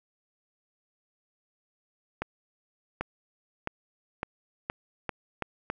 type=accelerating click train; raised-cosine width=0.5 ms; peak=-15 dBFS; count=8; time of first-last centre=2.22-5.7 s; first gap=790 ms; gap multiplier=0.84; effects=none